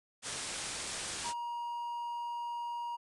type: low-pass noise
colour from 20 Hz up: white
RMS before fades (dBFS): -40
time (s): 0.22-1.34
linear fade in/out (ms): 50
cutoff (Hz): 9800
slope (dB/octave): 96
type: tone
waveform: triangle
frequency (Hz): 949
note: A#5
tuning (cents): +31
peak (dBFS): -34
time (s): 1.24-2.97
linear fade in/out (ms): 20
effects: none